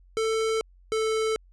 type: tone pair in turn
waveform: square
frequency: 443.8 / 440 Hz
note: A4 / A4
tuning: +15 / 0 cents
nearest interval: unison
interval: 15 cents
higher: first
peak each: -24 dBFS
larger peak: neither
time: 0.17-0.61 / 0.92-1.36 s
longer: neither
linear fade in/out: 0 ms
effects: added 45 Hz sine -52 dBFS peak until 1.52 s + resampled to 22050 Hz